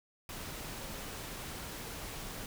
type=tone in noise; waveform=sine; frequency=540 Hz; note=C#5; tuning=45 cents flat; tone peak=-52 dBFS; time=0.81-1.01 s; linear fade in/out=2 ms; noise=pink; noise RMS=-43 dBFS; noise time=0.29-2.46 s; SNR=-12 dB; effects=none